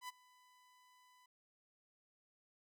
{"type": "tone with ADSR envelope", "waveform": "sawtooth", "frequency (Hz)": 999, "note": "B5", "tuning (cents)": 20, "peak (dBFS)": -39, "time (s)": [0.01, 1.26], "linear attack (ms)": 76, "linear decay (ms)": 21, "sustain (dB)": -23, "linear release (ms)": 4, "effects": []}